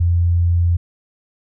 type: tone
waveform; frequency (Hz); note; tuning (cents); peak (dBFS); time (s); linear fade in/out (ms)
sine; 86.2; F2; -22; -12; 0-0.77; 10
effects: none